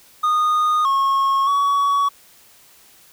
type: tone with pitch steps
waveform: triangle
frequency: 1231 / 1090 / 1127 Hz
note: D#6 / C#6 / C#6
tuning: -19 / -29 / +28 cents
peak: -13 dBFS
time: 0.23-2.09 s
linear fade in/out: 10 ms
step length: 620 ms
effects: white hiss -50 dBFS RMS until 3.12 s